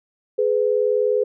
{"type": "tone pair together", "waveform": "sine", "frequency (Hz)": [420, 500], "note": ["G#4", "B4"], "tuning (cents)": [19, 21], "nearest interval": "minor third", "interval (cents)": 302, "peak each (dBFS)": -19, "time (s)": [0.38, 1.24], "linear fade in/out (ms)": 10, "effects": []}